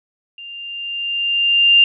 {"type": "tone with level ramp", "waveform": "sine", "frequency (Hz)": 2794, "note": "F7", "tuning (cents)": 0, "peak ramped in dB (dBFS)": [-32, -6], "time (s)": [0.38, 1.84], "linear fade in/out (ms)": 2, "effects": []}